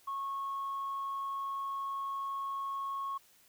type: tone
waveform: sine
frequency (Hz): 1097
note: C#6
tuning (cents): -18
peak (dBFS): -33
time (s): 0.07-3.18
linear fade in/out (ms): 10
effects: tanh soft clip ceiling -31 dBFS + white hiss -64 dBFS RMS until 3.48 s